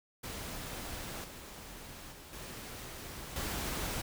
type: noise with level steps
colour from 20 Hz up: pink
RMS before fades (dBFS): -42 / -48 / -51 / -45 / -37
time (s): 0.23-4.02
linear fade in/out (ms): 10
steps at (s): 1.24 / 2.12 / 2.33 / 3.36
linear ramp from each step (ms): 2
effects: none